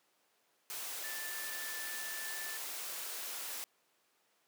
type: tone in noise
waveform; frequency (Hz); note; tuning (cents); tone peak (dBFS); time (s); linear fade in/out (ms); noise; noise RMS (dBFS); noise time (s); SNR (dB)
sine; 1760; A6; 0; -44; 1.04-2.57; 0; white; -42; 0.7-3.64; -5
effects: pink hiss -73 dBFS RMS until 4.47 s + high-pass 400 Hz 12 dB/octave